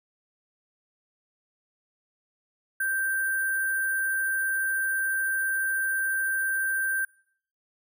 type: tone with sample-and-hold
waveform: sine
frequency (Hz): 1568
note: G6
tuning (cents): 0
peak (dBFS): -24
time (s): 2.8-7.05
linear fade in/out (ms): 5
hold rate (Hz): 11025
effects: noise-tail reverb RT60 0.6 s tail -25 dB re dry